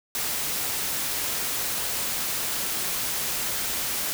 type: noise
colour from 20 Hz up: white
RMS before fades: -28 dBFS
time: 0.15-4.13 s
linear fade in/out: 0 ms
effects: none